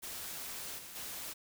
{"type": "noise with level steps", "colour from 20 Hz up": "white", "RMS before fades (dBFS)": [-43, -49, -43], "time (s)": [0.02, 1.34], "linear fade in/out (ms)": 20, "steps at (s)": [0.78, 0.95], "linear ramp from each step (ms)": 10, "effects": []}